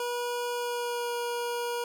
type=tone with pitch glide; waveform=25% pulse; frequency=483.7 to 478.1 Hz; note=B4 to A#4; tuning=-36 to +44 cents; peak=-26 dBFS; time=0-1.84 s; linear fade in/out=2 ms; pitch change=-20 cents; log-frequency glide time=0.52-1.15 s; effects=none